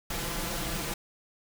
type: noise with comb filter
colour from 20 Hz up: pink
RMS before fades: -33 dBFS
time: 0.1-0.94 s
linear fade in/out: 5 ms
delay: 5.9 ms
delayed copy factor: +0.8
effects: none